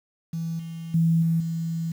sine tone with level steps, 164.81 Hz, E3, in tune, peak -26 / -32 / -17 / -19 / -25 dBFS, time 0.33-1.92 s, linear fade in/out 5 ms, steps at 0.59 / 0.94 / 1.22 / 1.4 s, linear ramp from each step 5 ms, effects 8-bit

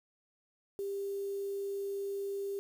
sine tone with quantisation, 397.1 Hz, G4, 22 cents sharp, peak -34 dBFS, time 0.79-2.59 s, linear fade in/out 0 ms, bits 9, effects none

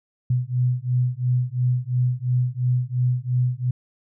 sine beating tone pair, 123.5 / 126.4 Hz, B2 / B2, 0 / +41 cents, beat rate 2.9 Hz, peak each -22 dBFS, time 0.3-3.71 s, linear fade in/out 5 ms, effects none

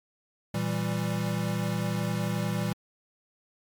square chord, E diminished, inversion second, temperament equal, 116.54 / 164.81 / 196 Hz, Bb2 / E3 / G3, 0 / 0 / 0 cents, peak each -32 dBFS, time 0.54-2.73 s, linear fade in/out 5 ms, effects MP3 96 kbps

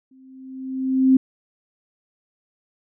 sine tone with exponential growth, 262.4 Hz, C4, 5 cents sharp, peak -9 dBFS, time 0.11-1.17 s, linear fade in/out 5 ms, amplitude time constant 230 ms, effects none

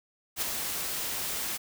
white noise with ADSR envelope, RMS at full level -28 dBFS, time 0.36-1.58 s, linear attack 60 ms, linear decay 9 ms, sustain -5 dB, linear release 22 ms, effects none

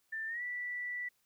sine tone with pitch glide, 1780 to 1963.7 Hz, A6 to B6, +20 to -10 cents, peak -36 dBFS, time 0.12-1.09 s, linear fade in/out 10 ms, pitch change +170 cents, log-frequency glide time 0.27-0.42 s, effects white hiss -75 dBFS RMS until 1.25 s

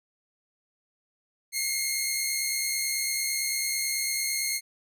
10% pulse tone pair together, 2098 / 2167 Hz, C7 / C#7, +4 / -40 cents, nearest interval minor second, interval 56 cents, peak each -22 / -19 dBFS, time 1.52-4.61 s, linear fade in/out 50 ms, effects none

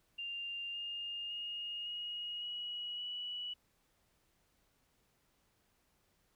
sine tone with pitch steps, 2794 / 2823 / 2853 / 2883 / 2913 / 2943 Hz, F7 / F7 / F7 / F#7 / F#7 / F#7, 0 / +18 / +36 / -46 / -28 / -10 cents, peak -39 dBFS, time 0.18-3.54 s, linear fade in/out 10 ms, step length 560 ms, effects pink hiss -75 dBFS RMS until 6.35 s

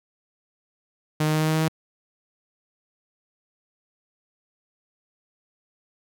sawtooth tone with pitch steps, 153.7 / 154.59 / 155.49 / 156.39 / 157.29 / 158.2 / 159.12 Hz, D#3 / D#3 / D#3 / D#3 / D#3 / D#3 / D#3, -21 / -11 / -1 / +9 / +19 / +29 / +39 cents, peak -16 dBFS, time 1.2-1.683 s, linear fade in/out 5 ms, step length 69 ms, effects none

